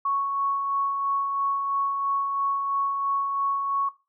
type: tone with tremolo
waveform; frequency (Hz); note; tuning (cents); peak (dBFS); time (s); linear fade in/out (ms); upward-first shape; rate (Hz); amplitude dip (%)
sine; 1108.7; C#6; 0; -21; 0.05-3.89; 5; sine; 3; 35
effects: noise-tail reverb RT60 0.3 s tail -18 dB re dry